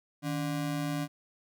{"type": "ring-modulated tone", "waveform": "square", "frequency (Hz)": 220, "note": "A3", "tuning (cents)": 0, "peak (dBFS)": -28, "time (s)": [0.22, 1.08], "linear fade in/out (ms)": 50, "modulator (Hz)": 64.2, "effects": []}